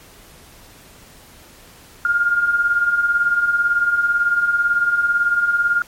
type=beating tone pair; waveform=sine; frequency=1396.9 / 1414.9 Hz; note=F6 / F6; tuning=0 / +22 cents; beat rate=18 Hz; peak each=-22 / -15 dBFS; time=2.05-5.82 s; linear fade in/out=2 ms; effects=pink hiss -45 dBFS RMS until 5.87 s + MP3 64 kbps